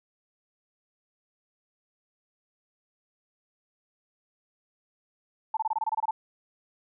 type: tone bursts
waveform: sine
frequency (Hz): 880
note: A5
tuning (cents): 0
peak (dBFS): -24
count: 11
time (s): 5.54-6.11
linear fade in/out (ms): 5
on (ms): 30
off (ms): 24
effects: none